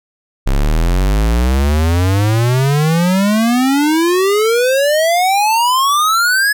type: exponential sweep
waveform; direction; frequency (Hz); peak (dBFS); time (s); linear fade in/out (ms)
square; up; 32.7 to 1711; -11; 0.46-6.53; 10
effects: none